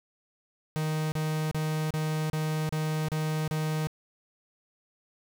45% pulse tone bursts, 155.56 Hz, D#3, in tune, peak -27 dBFS, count 8, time 0.76-3.871 s, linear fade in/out 0 ms, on 360 ms, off 33 ms, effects none

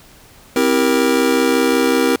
square chord, C dominant seventh, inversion none, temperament just, 261.6 / 327 / 392.4 / 470.9 Hz, C4 / E4 / G4 / Bb4, 0 / -14 / +2 / +18 cents, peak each -18 / -20 / -21 / -18 dBFS, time 0.56-2.16 s, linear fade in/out 2 ms, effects pink hiss -45 dBFS RMS until 2.2 s

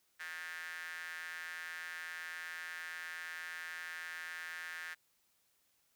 square tone with high-pass filter, 84.1 Hz, E2, 35 cents sharp, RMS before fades -45 dBFS, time 0.19-4.95 s, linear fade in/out 20 ms, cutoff 1700 Hz, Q 6.1, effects white hiss -75 dBFS RMS until 5.95 s

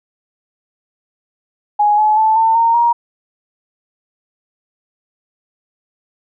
sine tone with pitch steps, 833 / 853.9 / 875.4 / 897.4 / 920 / 943.1 Hz, G#5 / G#5 / A5 / A5 / A#5 / A#5, +5 / +48 / -9 / +34 / -23 / +20 cents, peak -9 dBFS, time 1.79-2.93 s, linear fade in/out 10 ms, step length 190 ms, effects none

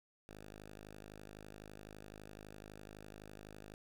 5% pulse tone, 51.91 Hz, G#1, in tune, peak -40 dBFS, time 0.29-3.74 s, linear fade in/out 0 ms, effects none

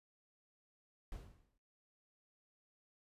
brown noise with exponential decay, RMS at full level -45 dBFS, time 1.12-1.58 s, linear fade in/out 1 ms, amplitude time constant 100 ms, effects noise-tail reverb RT60 0.4 s tail -23 dB re dry + resampled to 32000 Hz

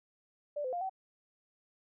sine tone with pitch steps, 586 / 511 / 702 / 762 Hz, D5 / C5 / F5 / G5, -4 / -41 / +9 / -49 cents, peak -33 dBFS, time 0.56-0.896 s, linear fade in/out 10 ms, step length 84 ms, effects none

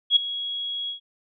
sine tone with ADSR envelope, 3322 Hz, G#7, in tune, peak -11 dBFS, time 0.1-1 s, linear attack 63 ms, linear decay 7 ms, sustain -16 dB, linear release 110 ms, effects none

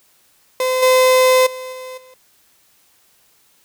35% pulse tone with level steps, 513 Hz, C5, 34 cents flat, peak -14 / -8 / -26 / -28 / -41 dBFS, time 0.6-2.14 s, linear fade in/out 2 ms, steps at 0.82 / 1.46 / 1.72 / 1.97 s, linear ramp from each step 10 ms, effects white hiss -56 dBFS RMS until 3.64 s

